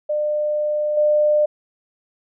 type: tone with level steps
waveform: sine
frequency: 600 Hz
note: D5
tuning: 37 cents sharp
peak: -18 / -13 dBFS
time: 0.09-1.46 s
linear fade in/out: 10 ms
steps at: 0.97 s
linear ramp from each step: 5 ms
effects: none